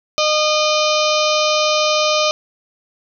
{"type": "harmonic tone with a mistuned harmonic", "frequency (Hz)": 611, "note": "D#5", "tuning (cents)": -32, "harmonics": [1, 2, 4, 5, 6, 7, 8, 9, 10], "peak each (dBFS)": [-17, -20, -23, -24, -25, -25, -26, -27, -27], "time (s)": [0.18, 2.31], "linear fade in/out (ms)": 0, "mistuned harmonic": 7, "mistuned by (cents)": -45, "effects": []}